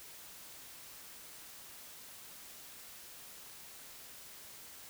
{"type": "silence", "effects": ["white hiss -52 dBFS RMS until 4.89 s"]}